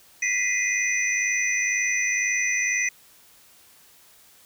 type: tone cluster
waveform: sine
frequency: 1956 / 2058 / 2480 / 5990 Hz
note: B6 / C7 / D#7 / F#8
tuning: -17 / -29 / -6 / +20 cents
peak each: -27 dBFS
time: 0.22-2.89 s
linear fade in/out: 5 ms
effects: white hiss -54 dBFS RMS until 4.45 s